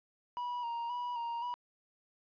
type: tone with vibrato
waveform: triangle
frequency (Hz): 955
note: A#5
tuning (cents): +42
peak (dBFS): -33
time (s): 0.37-1.54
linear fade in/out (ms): 0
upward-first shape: square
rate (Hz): 1.9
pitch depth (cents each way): 35
effects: resampled to 11025 Hz + 12-bit